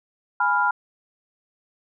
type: chord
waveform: sine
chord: F diminished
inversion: first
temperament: equal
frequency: 830.6 / 987.8 / 1396.9 Hz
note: Ab5 / Cb6 / F6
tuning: 0 / 0 / 0 cents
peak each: -24 / -22 / -21 dBFS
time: 0.4-0.71 s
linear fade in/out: 5 ms
effects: none